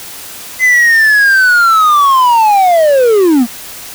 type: linear sweep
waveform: triangle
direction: down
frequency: 2050 to 220 Hz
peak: -3 dBFS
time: 0.59-3.47 s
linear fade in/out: 50 ms
effects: white hiss -28 dBFS RMS until 3.94 s